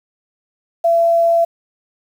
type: tone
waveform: sine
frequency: 674 Hz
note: E5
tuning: 38 cents sharp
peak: -10 dBFS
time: 0.84-1.45 s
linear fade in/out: 10 ms
effects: 7-bit